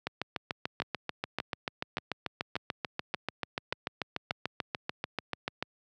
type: two click trains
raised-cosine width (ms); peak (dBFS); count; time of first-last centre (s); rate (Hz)
0.3; -15 / -16; 39 / 7; 0.07-5.626 / 0.82-4.308; 6.84 / 1.72
effects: high-pass 100 Hz 12 dB/octave